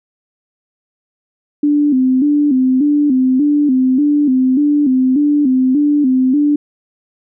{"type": "tone with vibrato", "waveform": "sine", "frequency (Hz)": 275.1, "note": "C#4", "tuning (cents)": -13, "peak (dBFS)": -9, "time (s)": [1.63, 6.56], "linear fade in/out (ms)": 5, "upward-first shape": "square", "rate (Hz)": 1.7, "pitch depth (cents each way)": 110, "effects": []}